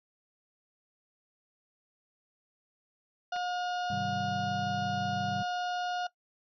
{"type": "harmonic tone", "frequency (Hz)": 717, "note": "F5", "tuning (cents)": 45, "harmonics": [1, 2, 4, 5, 6, 7, 8], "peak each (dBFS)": [-32, -37, -44, -49, -49, -53, -52], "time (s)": [3.32, 6.07], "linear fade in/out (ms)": 5}
{"type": "clicks", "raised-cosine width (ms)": 0.3, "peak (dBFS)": -31, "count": 2, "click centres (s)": [3.36, 3.365]}
{"type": "chord", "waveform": "triangle", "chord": "Ab major seventh", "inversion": "none", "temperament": "just", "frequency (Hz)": [103.83, 129.78, 155.74, 194.67], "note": ["Ab2", "C3", "Eb3", "G3"], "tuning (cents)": [0, -14, 2, -12], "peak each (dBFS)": [-39, -39, -41, -36], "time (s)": [3.9, 5.43], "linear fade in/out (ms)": 5}
{"effects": ["noise-tail reverb RT60 0.1 s tail -19 dB re dry"]}